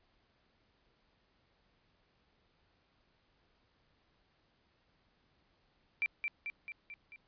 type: tone with echo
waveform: sine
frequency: 2349 Hz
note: D7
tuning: in tune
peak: -29 dBFS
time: 6.02-6.06 s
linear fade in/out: 0 ms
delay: 220 ms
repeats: 5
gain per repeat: -4 dB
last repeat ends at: 7.16 s
effects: pink hiss -73 dBFS RMS until 7.27 s + resampled to 11025 Hz